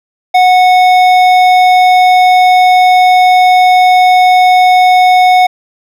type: tone with hard clipping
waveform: sine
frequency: 734 Hz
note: F#5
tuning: 14 cents flat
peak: -5 dBFS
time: 0.34-5.47 s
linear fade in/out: 10 ms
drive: 11 dB
effects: none